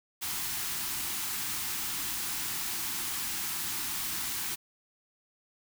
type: band-stop noise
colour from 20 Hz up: white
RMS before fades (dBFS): -34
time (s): 0.21-4.56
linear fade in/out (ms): 20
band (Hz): 380 to 750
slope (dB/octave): 48
effects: none